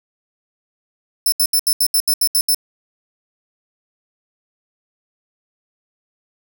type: tone bursts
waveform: 5% pulse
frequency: 5300 Hz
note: E8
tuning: 9 cents sharp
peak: -7 dBFS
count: 10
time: 1.26-2.546 s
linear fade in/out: 2 ms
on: 62 ms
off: 74 ms
effects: none